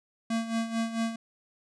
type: tone with tremolo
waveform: square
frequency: 227.3 Hz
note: A#3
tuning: 43 cents flat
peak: -26 dBFS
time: 0.3-1.16 s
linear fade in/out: 5 ms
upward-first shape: sine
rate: 4.5 Hz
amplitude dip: 70%
effects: resampled to 22050 Hz